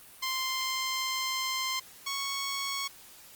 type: tone pair in turn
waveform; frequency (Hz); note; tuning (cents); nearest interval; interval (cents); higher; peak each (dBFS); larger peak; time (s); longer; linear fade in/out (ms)
10% pulse; 1046.5 / 1106.4; C6 / C#6; 0 / -4; minor second; 96; second; -21 / -23; first; 0.22-1.8 / 2.06-2.88; first; 10
effects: white hiss -52 dBFS RMS until 3.35 s + Opus 32 kbps